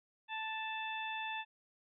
harmonic tone, 880 Hz, A5, in tune, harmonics 1 / 2 / 3 / 4, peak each -41 / -44 / -43 / -47 dBFS, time 0.28-1.45 s, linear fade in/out 50 ms, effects none

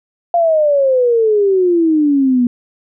sine exponential sweep, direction down, 698.5 to 239.2 Hz, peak -9 dBFS, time 0.34-2.47 s, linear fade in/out 2 ms, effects none

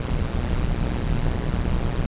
brown noise with amplitude modulation, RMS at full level -19 dBFS, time 0-2.06 s, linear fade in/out 2 ms, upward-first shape sine, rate 121 Hz, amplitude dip 90%, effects resampled to 8000 Hz

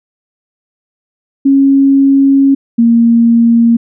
sine tone pair in turn, 274.2 / 232.5 Hz, C#4 / A#3, -19 / -4 cents, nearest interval minor third, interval 285 cents, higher first, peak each -4 dBFS, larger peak neither, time 1.45-2.55 / 2.78-3.77 s, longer first, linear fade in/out 10 ms, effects none

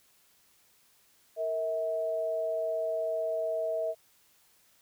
sine tone pair together, 461.2 / 645.2 Hz, A#4 / E5, -19 / -37 cents, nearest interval tritone, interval 582 cents, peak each -36 / -29 dBFS, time 1.36-3.95 s, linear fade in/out 50 ms, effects white hiss -65 dBFS RMS until 4.81 s

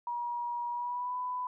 sine tone with pitch glide, 957 to 997.1 Hz, A#5 to B5, +45 to +16 cents, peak -32 dBFS, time 0.07-1.47 s, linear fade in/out 2 ms, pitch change +71 cents, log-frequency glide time 0.7-1.16 s, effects none

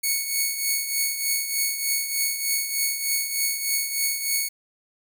5% pulse tone with tremolo, 2217 Hz, C#7, in tune, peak -10 dBFS, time 0.03-4.49 s, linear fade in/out 10 ms, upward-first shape triangle, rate 3.3 Hz, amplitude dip 65%, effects none

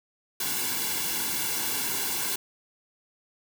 white noise with comb filter, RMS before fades -29 dBFS, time 0.4-2.36 s, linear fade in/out 5 ms, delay 1.6 ms, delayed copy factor -0.75, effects none

